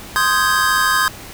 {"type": "chord", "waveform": "square", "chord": "Ab major seventh", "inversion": "first", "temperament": "equal", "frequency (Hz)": [1046.5, 1244.5, 1568, 1661.2], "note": ["C6", "Eb6", "G6", "Ab6"], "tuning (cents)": [0, 0, 0, 0], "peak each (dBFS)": -20, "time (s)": [0.16, 1.08], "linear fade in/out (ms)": 0, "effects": ["pink hiss -35 dBFS RMS until 1.33 s"]}